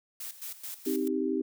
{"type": "noise with tremolo", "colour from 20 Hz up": "blue", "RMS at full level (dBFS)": -39, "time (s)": [0.2, 1.08], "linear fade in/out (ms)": 5, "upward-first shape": "square", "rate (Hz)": 4.6, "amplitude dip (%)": 75}
{"type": "chord", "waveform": "sine", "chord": "C minor", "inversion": "none", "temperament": "just", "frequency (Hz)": [261.6, 314, 392.4], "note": ["C4", "Eb4", "G4"], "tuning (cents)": [0, 16, 2], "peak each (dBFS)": -31, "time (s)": [0.86, 1.42], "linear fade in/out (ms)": 10}
{"effects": []}